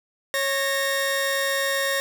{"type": "tone pair together", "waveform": "sawtooth", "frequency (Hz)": [549.4, 1848], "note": ["C#5", "A#6"], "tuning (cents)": [-16, -16], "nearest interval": "octave + major sixth", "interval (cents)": 2100, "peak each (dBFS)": -21, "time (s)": [0.34, 2], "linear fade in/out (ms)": 0, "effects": []}